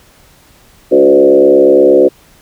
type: tone with frequency modulation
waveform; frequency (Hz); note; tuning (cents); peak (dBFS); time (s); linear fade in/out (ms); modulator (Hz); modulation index
sine; 438.3; A4; -7; -3; 0.91-2.09; 20; 68.5; 1.9
effects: pink hiss -45 dBFS RMS until 2.41 s